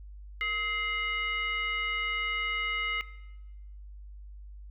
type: tone with frequency modulation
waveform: sine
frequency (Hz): 2093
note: C7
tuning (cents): 0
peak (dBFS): -28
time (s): 0.41-3.01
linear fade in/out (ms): 0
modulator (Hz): 814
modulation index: 0.77
effects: noise-tail reverb RT60 1.0 s tail -18 dB re dry + added 50 Hz sine -43 dBFS peak until 4.7 s